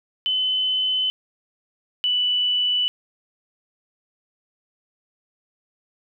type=tone pair in turn; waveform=sine; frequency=3032 / 2971 Hz; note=F#7 / F#7; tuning=+42 / +6 cents; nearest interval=unison; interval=36 cents; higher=first; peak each=-19 / -18 dBFS; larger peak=second; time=0.26-1.1 / 2.04-2.88 s; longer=neither; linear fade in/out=0 ms; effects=none